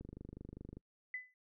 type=click train; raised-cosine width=3 ms; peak=-35 dBFS; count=20; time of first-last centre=0.01-0.77 s; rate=25 Hz
type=tone with exponential decay; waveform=sine; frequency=2006 Hz; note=B6; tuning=26 cents sharp; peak=-36 dBFS; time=1.14-1.34 s; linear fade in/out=2 ms; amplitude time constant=42 ms
effects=noise-tail reverb RT60 0.1 s tail -26 dB re dry